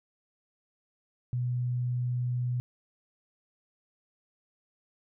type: tone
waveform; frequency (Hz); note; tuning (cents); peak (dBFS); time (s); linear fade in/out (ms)
sine; 123.47; B2; 0; -27; 1.33-2.6; 0
effects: none